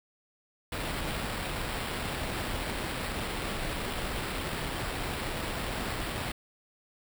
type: noise with sample-and-hold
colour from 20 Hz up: pink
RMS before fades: -34 dBFS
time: 0.72-6.32 s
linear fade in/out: 5 ms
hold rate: 6300 Hz
effects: none